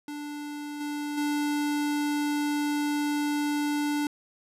square tone with level steps, 293.7 Hz, D4, in tune, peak -35 / -31 / -26 dBFS, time 0.08-4.07 s, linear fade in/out 2 ms, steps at 0.8 / 1.17 s, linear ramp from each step 10 ms, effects resampled to 32000 Hz

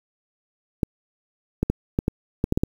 clicks, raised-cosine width 3 ms, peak -7 dBFS, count 9, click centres 0.832 / 1.63 / 1.7 / 1.989 / 2.081 / 2.441 / 2.524 / 2.575 / 2.635 s, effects 7-bit

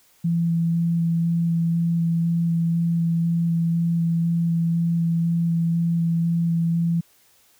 sine tone with vibrato, 167.7 Hz, E3, 30 cents sharp, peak -18 dBFS, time 0.24-7.01 s, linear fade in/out 10 ms, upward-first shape square, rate 2 Hz, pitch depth 8 cents each way, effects white hiss -58 dBFS RMS until 7.59 s

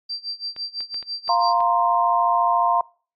sine tone with tremolo, 4699 Hz, D8, in tune, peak -24 dBFS, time 0.09-1.54 s, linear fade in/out 10 ms, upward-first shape sine, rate 6 Hz, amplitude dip 95%
clicks, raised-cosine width 0.3 ms, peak -25 dBFS, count 6, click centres 0.564 / 0.806 / 0.944 / 1.027 / 1.279 / 1.605 s
sine chord, F suspended fourth, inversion none, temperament equal, 698.5 / 932.3 / 1046.5 Hz, F5 / Bb5 / C6, 0 / 0 / 0 cents, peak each -20 dBFS, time 1.29-2.81 s, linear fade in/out 2 ms
effects noise-tail reverb RT60 0.4 s tail -24 dB re dry + MP3 48 kbps

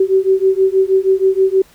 sine beating tone pair, 379.2 / 385.5 Hz, F#4 / G4, +43 / -29 cents, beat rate 6.3 Hz, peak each -13 dBFS, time 0-1.62 s, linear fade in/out 5 ms, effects pink hiss -48 dBFS RMS until 1.74 s

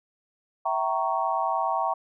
sine chord, E diminished seventh, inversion none, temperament equal with one note detuned, 659.3 / 769.2 / 932.3 / 1108.7 Hz, E5 / G5 / Bb5 / Db6, 0 / -33 / 0 / 0 cents, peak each -30 / -28 / -28 / -29 dBFS, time 0.65-1.94 s, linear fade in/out 10 ms, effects none

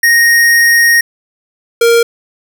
square tone pair in turn, 1864.7 / 466.2 Hz, A#6 / A#4, 0 / 0 cents, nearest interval 2 octaves, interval 2400 cents, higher first, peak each -6 dBFS, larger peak neither, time 0.03-1.01 / 1.81-2.03 s, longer first, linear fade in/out 5 ms, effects none

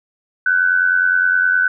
sine tone with amplitude modulation, 1506 Hz, F#6, 30 cents sharp, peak -9 dBFS, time 0.46-1.68 s, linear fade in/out 5 ms, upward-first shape sine, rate 89.7 Hz, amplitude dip 65%, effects none

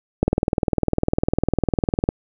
click train, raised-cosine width 2 ms, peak -3 dBFS, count 38, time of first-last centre 0.23-2.089 s, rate 19.9 Hz, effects none

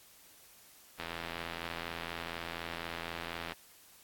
click train, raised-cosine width 0.3 ms, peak -22 dBFS, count 213, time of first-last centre 1-3.521 s, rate 84.1 Hz, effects white hiss -59 dBFS RMS until 4.03 s + AAC 64 kbps

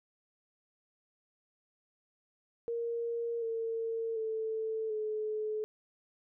sine tone with pitch steps, 466.9 / 454.1 / 441.7 / 429.6 Hz, A#4 / A#4 / A4 / A4, +3 / -45 / +7 / -41 cents, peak -32 dBFS, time 2.68-5.64 s, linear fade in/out 0 ms, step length 740 ms, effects none

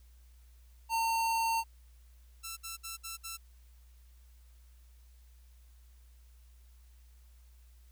square tone, 909 Hz, A#5, 44 cents flat, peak -29 dBFS, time 0.89-1.64 s, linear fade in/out 50 ms
5% pulse tone bursts, 1338 Hz, E6, 25 cents sharp, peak -28 dBFS, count 5, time 2.43-3.374 s, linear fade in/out 20 ms, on 140 ms, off 61 ms
effects added 60 Hz sine -55 dBFS peak until 7.91 s + white hiss -70 dBFS RMS until 7.91 s

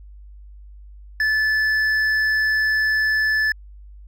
sine tone with hard clipping, 1740 Hz, A6, 20 cents flat, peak -18 dBFS, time 1.2-3.52 s, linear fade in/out 2 ms, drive 5 dB, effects added 50 Hz sine -39 dBFS peak until 4.07 s

